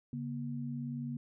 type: tone pair together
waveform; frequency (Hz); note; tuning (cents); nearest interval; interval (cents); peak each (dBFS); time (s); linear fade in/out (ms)
sine; 140 / 238.8; C#3 / A#3; +18 / +42; major sixth; 924; -39 / -38; 0.13-1.17; 2
effects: none